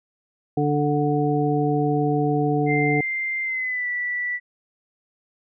harmonic tone, 147 Hz, D3, 2 cents sharp, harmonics 1 / 2 / 3 / 5, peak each -23 / -23 / -24 / -26 dBFS, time 0.57-3.01 s, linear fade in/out 5 ms
sine tone with pitch glide, 2092 to 1963.2 Hz, C7 to B6, -1 to -11 cents, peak -23 dBFS, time 2.66-4.4 s, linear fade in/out 50 ms, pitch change -110 cents, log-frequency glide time 3.43-3.88 s
effects none

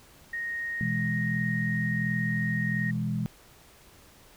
sine tone, 1864.7 Hz, A#6, in tune, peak -30 dBFS, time 0.33-2.91 s, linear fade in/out 5 ms
sine chord, E major, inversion second, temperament equal, 123.47 / 164.81 / 207.7 Hz, B2 / E3 / G#3, 0 / 0 / 0 cents, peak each -31 dBFS, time 0.81-3.26 s, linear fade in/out 0 ms
effects pink hiss -55 dBFS RMS until 4.36 s

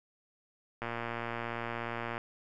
click train, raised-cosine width 0.5 ms, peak -21 dBFS, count 160, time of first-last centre 0.82-2.179 s, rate 117 Hz, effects none

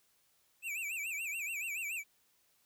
square tone with vibrato, 2506 Hz, D#7, 12 cents sharp, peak -37 dBFS, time 0.62-2.04 s, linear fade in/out 50 ms, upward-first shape sine, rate 7 Hz, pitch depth 170 cents each way, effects white hiss -72 dBFS RMS until 2.65 s

